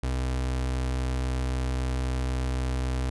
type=tone; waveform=35% pulse; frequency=63.8 Hz; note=C2; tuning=43 cents flat; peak=-24 dBFS; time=0.03-3.1 s; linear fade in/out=5 ms; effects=resampled to 24000 Hz